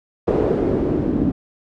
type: noise with low-pass filter sweep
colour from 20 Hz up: white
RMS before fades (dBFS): -19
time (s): 0.27-1.32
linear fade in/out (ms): 10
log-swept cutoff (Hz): 460 to 260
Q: 2.6
effects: none